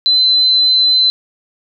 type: tone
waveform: sine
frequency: 4048 Hz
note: B7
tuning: 42 cents sharp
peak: -8 dBFS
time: 0.06-1.1 s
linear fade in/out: 0 ms
effects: none